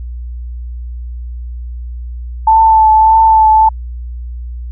sine tone with vibrato, 880 Hz, A5, in tune, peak -4 dBFS, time 2.47-3.69 s, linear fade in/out 5 ms, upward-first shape triangle, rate 1.7 Hz, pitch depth 24 cents each way, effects added 60 Hz sine -21 dBFS peak until 4.71 s

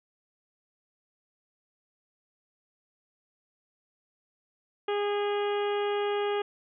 harmonic tone, 410 Hz, G#4, 22 cents flat, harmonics 1 / 2 / 3 / 4 / 5 / 6 / 7 / 8, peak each -27 / -34 / -38 / -42 / -44 / -45 / -43 / -45 dBFS, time 4.88-6.42 s, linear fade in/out 5 ms, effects none

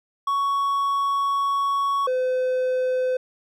triangle tone pair in turn, 1115 / 510 Hz, C#6 / C5, +10 / -44 cents, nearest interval octave + major second, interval 1354 cents, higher first, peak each -18 dBFS, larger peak neither, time 0.27-2.07 / 2.07-3.17 s, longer first, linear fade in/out 5 ms, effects none

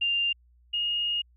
sine tone pair in turn, 2794 / 2856 Hz, F7 / F7, 0 / +38 cents, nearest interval unison, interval 38 cents, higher second, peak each -23 / -25 dBFS, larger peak first, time 0.01-0.33 / 0.73-1.22 s, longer second, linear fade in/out 10 ms, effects added 60 Hz sine -57 dBFS peak until 1.36 s

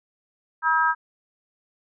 harmonic tone, 320.7 Hz, E4, 48 cents flat, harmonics 3 / 4 / 5, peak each -22 / -22 / -22 dBFS, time 0.62-0.95 s, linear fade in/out 50 ms, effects none

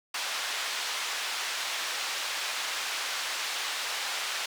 white band-pass noise, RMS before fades -33 dBFS, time 0.14-4.46 s, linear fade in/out 5 ms, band 800 to 4500 Hz, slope 12 dB/octave, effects none

